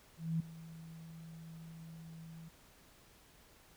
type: tone with ADSR envelope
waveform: sine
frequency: 163.2 Hz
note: E3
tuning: 17 cents flat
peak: -30 dBFS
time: 0.17-2.49 s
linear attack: 230 ms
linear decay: 6 ms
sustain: -18 dB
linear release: 10 ms
effects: pink hiss -63 dBFS RMS until 3.76 s